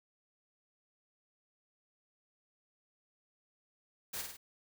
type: noise with echo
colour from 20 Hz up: white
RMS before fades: -40 dBFS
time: 4.13-4.22 s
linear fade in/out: 10 ms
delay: 50 ms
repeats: 3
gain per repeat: -4 dB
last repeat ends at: 4.37 s
effects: none